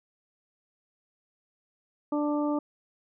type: harmonic tone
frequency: 295 Hz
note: D4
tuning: 8 cents sharp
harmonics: 1 / 2 / 3 / 4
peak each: -26 / -32 / -36 / -38 dBFS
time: 2.12-2.59 s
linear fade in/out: 5 ms
effects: none